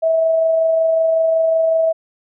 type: tone with amplitude modulation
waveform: sine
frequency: 650 Hz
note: E5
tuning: 24 cents flat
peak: -11 dBFS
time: 0.02-1.93 s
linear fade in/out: 20 ms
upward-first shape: sine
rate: 25.4 Hz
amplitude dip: 25%
effects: none